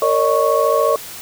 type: tone cluster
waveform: sine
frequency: 459.9 / 560 / 614 / 1107 Hz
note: A#4 / C#5 / D#5 / C#6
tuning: -23 / +18 / -23 / -3 cents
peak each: -18 dBFS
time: 0.02-0.96 s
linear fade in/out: 2 ms
effects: white hiss -33 dBFS RMS until 1.21 s